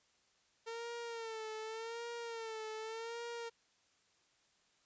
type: tone with vibrato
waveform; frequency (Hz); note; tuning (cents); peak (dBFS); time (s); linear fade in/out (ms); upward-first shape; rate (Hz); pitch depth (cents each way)
sawtooth; 453.2; A#4; -49; -38; 0.66-3.5; 20; sine; 0.86; 69
effects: white hiss -73 dBFS RMS until 4.85 s + resampled to 16000 Hz